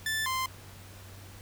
sawtooth tone pair in turn, 1760 / 1042.3 Hz, A6 / C6, 0 / -7 cents, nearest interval major sixth, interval 907 cents, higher first, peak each -25 dBFS, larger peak neither, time 0.06-0.26 / 0.26-0.46 s, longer neither, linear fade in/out 2 ms, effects added 96 Hz sine -48 dBFS peak until 1.41 s + pink hiss -51 dBFS RMS until 1.41 s

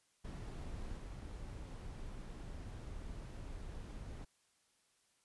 brown noise with level steps, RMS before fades -45 / -47 dBFS, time 0.24-4.25 s, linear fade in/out 10 ms, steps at 0.97 s, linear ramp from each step 2 ms, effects white hiss -75 dBFS RMS until 5.24 s + resampled to 24000 Hz

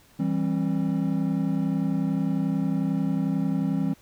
triangle chord, C major, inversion first, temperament equal with one note detuned, 164.81 / 196 / 267.4 Hz, E3 / G3 / C4, 0 / 0 / +38 cents, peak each -25 dBFS, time 0.19-3.94 s, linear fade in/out 10 ms, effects pink hiss -57 dBFS RMS until 4.01 s

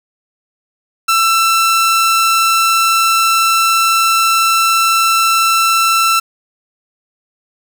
sawtooth tone, 1337 Hz, E6, 24 cents sharp, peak -6 dBFS, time 1.08-6.2 s, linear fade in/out 10 ms, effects 7-bit

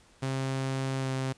sawtooth tone with pitch glide, 133.4 to 132.1 Hz, C3 to C3, +34 to +17 cents, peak -25 dBFS, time 0.22-1.33 s, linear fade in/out 10 ms, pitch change -17 cents, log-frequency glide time 0.99-1.08 s, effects pink hiss -60 dBFS RMS until 1.37 s + resampled to 22050 Hz

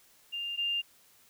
sine tone pair in turn, 2800 / 2800 Hz, F7 / F7, +4 / +4 cents, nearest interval unison, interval 0 cents, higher neither, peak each -33 / -28 dBFS, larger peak second, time 0.32-0.57 / 0.57-0.82 s, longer neither, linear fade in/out 20 ms, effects white hiss -62 dBFS RMS until 1.29 s

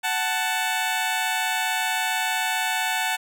15% pulse tone pair together, 744.5 / 880 Hz, F#5 / A5, +11 / 0 cents, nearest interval minor third, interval 289 cents, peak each -19 / -19 dBFS, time 0.03-3.17 s, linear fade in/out 20 ms, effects none

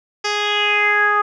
10% pulse tone with low-pass filter sweep, 415.3 Hz, G#4, in tune, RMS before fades -17 dBFS, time 0.24-1.22 s, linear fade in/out 10 ms, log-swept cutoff 4900 to 1300 Hz, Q 5.2, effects none

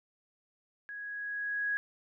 sine tone with level ramp, 1661.2 Hz, G#6, in tune, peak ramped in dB -40 to -28 dBFS, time 0.89-1.77 s, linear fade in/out 0 ms, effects none

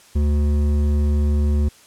sine tone with hard clipping, 73.42 Hz, D2, in tune, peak -17 dBFS, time 0.15-1.69 s, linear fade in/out 10 ms, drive 10 dB, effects white hiss -49 dBFS RMS until 1.86 s + low-pass 10000 Hz 12 dB/octave

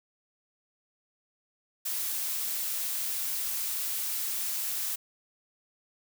blue noise, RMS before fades -32 dBFS, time 1.85-4.96 s, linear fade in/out 10 ms, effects none

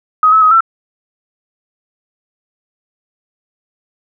sine tone with pitch steps, 1259 / 1298 / 1262 / 1340 Hz, D#6 / E6 / D#6 / E6, +20 / -27 / +24 / +28 cents, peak -5 dBFS, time 0.23-0.606 s, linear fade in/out 2 ms, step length 94 ms, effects none

